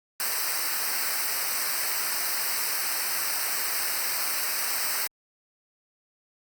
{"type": "noise with comb filter", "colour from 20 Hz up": "white", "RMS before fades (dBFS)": -28, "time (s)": [0.2, 5.07], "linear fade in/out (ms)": 0, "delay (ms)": 0.29, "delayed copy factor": -0.95, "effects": ["Opus 48 kbps"]}